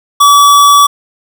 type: tone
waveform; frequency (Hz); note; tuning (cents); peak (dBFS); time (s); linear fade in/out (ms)
square; 1145; D6; -44; -3; 0.2-0.87; 10
effects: none